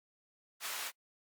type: high-pass noise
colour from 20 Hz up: pink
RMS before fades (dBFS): -40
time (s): 0.6-0.92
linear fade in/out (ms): 50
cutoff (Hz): 1100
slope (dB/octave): 12
effects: noise-tail reverb RT60 0.1 s tail -24 dB re dry + Opus 48 kbps